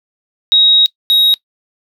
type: tone pair in turn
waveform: sine / triangle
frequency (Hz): 3792 / 3792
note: A#7 / A#7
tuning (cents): +29 / +29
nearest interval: unison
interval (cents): 0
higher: neither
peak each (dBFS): -6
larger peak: neither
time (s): 0.52-0.86 / 1.1-1.34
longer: first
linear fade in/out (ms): 0
effects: noise-tail reverb RT60 0.1 s tail -20 dB re dry